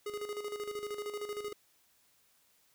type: tone with tremolo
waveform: square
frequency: 415.3 Hz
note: G#4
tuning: in tune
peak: -36 dBFS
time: 0.06-1.53 s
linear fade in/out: 5 ms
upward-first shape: square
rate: 13 Hz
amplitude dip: 60%
effects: white hiss -69 dBFS RMS until 2.74 s